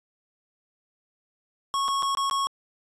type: tone with dropouts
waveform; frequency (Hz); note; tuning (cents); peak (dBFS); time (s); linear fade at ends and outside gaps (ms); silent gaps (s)
square; 1100; C#6; -14; -24; 1.74-2.47; 0; 1.881-1.885 / 2.024-2.03 / 2.15-2.172 / 2.298-2.311
effects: resampled to 22050 Hz